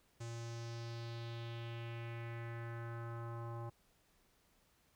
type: tone with low-pass filter sweep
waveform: square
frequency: 116.54 Hz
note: A#2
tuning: in tune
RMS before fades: -45 dBFS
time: 0.2-3.7 s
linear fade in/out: 10 ms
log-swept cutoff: 7300 to 960 Hz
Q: 2.7
effects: pink hiss -73 dBFS RMS until 4.95 s